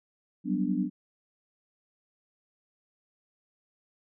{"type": "chord", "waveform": "sine", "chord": "G major seventh", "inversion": "third", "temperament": "equal", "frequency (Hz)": [185, 196, 246.9, 293.7], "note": ["F#3", "G3", "B3", "D4"], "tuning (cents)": [0, 0, 0, 0], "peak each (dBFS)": -31, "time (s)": [0.44, 0.9], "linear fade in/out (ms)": 50, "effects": []}